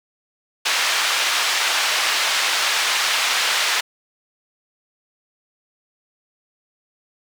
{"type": "band-pass noise", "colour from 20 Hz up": "white", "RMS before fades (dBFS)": -20, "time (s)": [0.65, 3.81], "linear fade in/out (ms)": 10, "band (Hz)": [890, 4100], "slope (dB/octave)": 12, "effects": []}